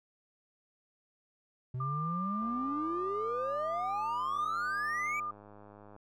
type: exponential sweep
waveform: triangle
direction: up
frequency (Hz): 123.47 to 2349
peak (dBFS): -32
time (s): 1.74-5.2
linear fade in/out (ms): 5
type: tone with pitch glide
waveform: sine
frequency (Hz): 1193 to 1205.5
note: D6 to D6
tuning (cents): +27 to +45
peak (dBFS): -34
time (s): 1.8-5.31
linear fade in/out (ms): 5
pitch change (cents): +18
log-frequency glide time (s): 2.7-3.78
type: click train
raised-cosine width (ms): 1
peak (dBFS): -39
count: 366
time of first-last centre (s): 2.42-5.964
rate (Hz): 103
effects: none